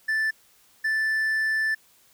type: tone bursts at uneven times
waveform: triangle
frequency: 1760 Hz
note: A6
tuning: in tune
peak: -20 dBFS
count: 2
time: 0.08-0.31 / 0.84-1.75 s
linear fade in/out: 10 ms
effects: white hiss -59 dBFS RMS until 2.13 s